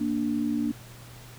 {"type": "tone pair together", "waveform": "sine", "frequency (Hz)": [233.1, 293.7], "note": ["A#3", "D4"], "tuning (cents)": [0, 0], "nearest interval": "major third", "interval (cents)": 400, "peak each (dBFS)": [-27, -27], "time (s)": [0, 0.72], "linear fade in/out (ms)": 10, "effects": ["added 120 Hz sine -46 dBFS peak until 1.38 s", "pink hiss -49 dBFS RMS until 1.38 s"]}